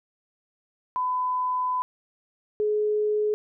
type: tone pair in turn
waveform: sine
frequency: 1005 / 422.6 Hz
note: B5 / G#4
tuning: +30 / +30 cents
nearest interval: octave + minor third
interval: 1500 cents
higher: first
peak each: -23 / -21 dBFS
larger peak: second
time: 0.96-1.82 / 2.6-3.34 s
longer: first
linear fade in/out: 0 ms
effects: none